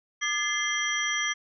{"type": "tone cluster", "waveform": "sine", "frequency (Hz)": [1205, 1714, 2077, 3212, 5860], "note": ["D6", "A6", "C7", "G7", "F#8"], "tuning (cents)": [44, -46, -13, 41, -18], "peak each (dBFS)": [-35, -32, -29, -32, -33], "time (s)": [0.21, 1.34], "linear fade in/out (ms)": 20, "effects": []}